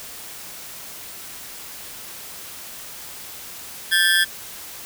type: ring-modulated tone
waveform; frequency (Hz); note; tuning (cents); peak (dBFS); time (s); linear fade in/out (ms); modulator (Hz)
25% pulse; 1661.2; G#6; 0; -8; 3.91-4.25; 20; 89.9
effects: white hiss -37 dBFS RMS until 4.85 s